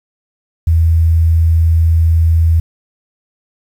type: tone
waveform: sine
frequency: 82 Hz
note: E2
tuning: 9 cents flat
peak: -7 dBFS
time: 0.67-2.6 s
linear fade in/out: 5 ms
effects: 7-bit